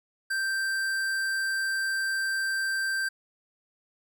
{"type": "tone with tanh clipping", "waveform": "sine", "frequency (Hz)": 1568, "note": "G6", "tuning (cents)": 0, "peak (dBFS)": -28, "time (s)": [0.3, 3.09], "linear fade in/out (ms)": 10, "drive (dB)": 17, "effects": []}